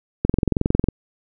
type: click train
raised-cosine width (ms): 3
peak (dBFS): -4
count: 15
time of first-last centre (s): 0.25-0.886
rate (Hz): 22
effects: none